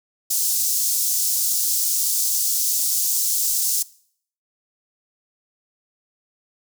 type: high-pass noise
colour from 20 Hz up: pink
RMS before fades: -21 dBFS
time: 0.3-3.83 s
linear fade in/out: 10 ms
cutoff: 5700 Hz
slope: 24 dB/octave
effects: noise-tail reverb RT60 0.6 s tail -21 dB re dry